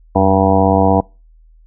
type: harmonic tone with a mistuned harmonic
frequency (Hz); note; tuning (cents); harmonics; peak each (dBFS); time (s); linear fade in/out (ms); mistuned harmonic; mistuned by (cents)
96.5; G2; -27; 1 / 2 / 3 / 4 / 5 / 6 / 7 / 8 / 9 / 10; -17 / -17 / -17 / -26 / -17 / -28 / -16 / -18 / -22 / -20; 0.15-1.01; 10; 1; -150
effects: noise-tail reverb RT60 0.3 s tail -26 dB re dry + added 40 Hz sine -43 dBFS peak until 1.66 s